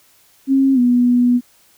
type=tone with pitch glide; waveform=sine; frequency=270 to 244.7 Hz; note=C#4 to B3; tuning=-45 to -16 cents; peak=-10 dBFS; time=0.47-1.41 s; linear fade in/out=50 ms; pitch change=-171 cents; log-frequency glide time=0.74-0.79 s; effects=white hiss -53 dBFS RMS until 1.77 s